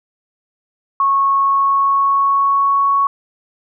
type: tone with pitch glide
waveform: sine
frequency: 1100 to 1112.1 Hz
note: C#6 to C#6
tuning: -14 to +5 cents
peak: -11 dBFS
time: 1-3.07 s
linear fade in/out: 2 ms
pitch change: +19 cents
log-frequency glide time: 1.38-2.86 s
effects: none